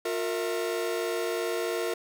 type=tone cluster; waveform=45% pulse; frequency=356.8 / 459.8 / 653 Hz; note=F4 / A#4 / E5; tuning=+37 / -24 / -17 cents; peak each=-32 / -31 / -35 dBFS; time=0.05-1.94 s; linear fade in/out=5 ms; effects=none